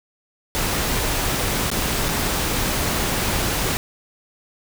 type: noise with dropouts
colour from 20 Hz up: pink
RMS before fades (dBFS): -22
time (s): 0.55-3.77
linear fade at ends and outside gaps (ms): 0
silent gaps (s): 1.702-1.715 / 2.085-2.089
effects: none